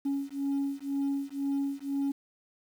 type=beating tone pair; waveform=sine; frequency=277.2 / 279.2 Hz; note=C#4 / C#4; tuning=0 / +13 cents; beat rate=2 Hz; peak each=-30 dBFS; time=0.05-2.12 s; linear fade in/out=10 ms; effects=tanh soft clip ceiling -25 dBFS + 9-bit